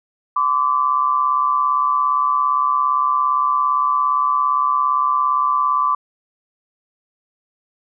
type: tone pair together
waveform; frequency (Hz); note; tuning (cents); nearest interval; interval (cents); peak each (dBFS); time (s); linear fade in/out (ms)
sine; 1022 / 1159.5; C6 / D6; -41 / -22; major second; 219; -19 / -16; 0.36-5.95; 5
effects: none

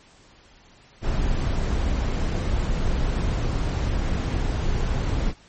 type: noise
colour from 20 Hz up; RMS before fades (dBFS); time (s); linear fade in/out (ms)
brown; -23; 1.01-5.34; 50
effects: pink hiss -53 dBFS RMS until 5.48 s + MP3 32 kbps

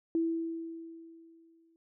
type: tone with exponential decay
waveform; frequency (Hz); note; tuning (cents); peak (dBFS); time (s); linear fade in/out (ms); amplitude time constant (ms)
sine; 329.6; E4; 0; -25; 0.15-1.76; 1; 350
effects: none

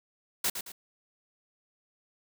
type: noise with echo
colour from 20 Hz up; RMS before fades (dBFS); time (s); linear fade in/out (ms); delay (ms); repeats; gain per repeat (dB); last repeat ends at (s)
white; -28; 0.44-0.5; 5; 110; 2; -8; 0.72
effects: none

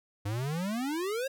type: exponential sweep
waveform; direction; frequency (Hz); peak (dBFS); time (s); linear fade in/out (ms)
square; up; 98 to 554.4; -31; 0.25-1.28; 10
effects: none

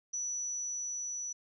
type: tone with level ramp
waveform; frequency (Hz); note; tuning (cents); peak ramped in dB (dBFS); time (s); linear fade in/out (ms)
sine; 5920; F#8; 0; -33 to -36; 0.13-1.33; 10
effects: none

